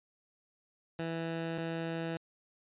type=tone pair in turn; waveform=15% pulse; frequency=164.81 / 164.81 Hz; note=E3 / E3; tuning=0 / 0 cents; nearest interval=unison; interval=0 cents; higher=neither; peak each=-28 / -28 dBFS; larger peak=neither; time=0.99-1.58 / 1.58-2.17 s; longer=neither; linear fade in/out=2 ms; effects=resampled to 8000 Hz